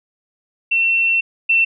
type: tone pair in turn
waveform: sine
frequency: 2704 / 2692 Hz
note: E7 / E7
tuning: +43 / +36 cents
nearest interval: unison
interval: 7 cents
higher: first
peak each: -13 / -11 dBFS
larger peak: second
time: 0.71-1.21 / 1.49-1.65 s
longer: first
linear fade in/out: 10 ms
effects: none